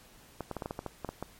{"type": "clicks", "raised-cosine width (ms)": 1, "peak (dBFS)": -21, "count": 11, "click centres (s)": [0.407, 0.513, 0.567, 0.622, 0.659, 0.709, 0.791, 0.863, 1.047, 1.09, 1.226], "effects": ["pink hiss -57 dBFS RMS until 1.39 s", "MP3 64 kbps"]}